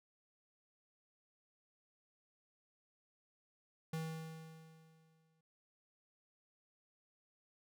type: tone with exponential decay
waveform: square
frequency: 160.6 Hz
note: E3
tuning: 45 cents flat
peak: -38 dBFS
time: 3.93-5.41 s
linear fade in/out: 5 ms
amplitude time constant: 320 ms
effects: none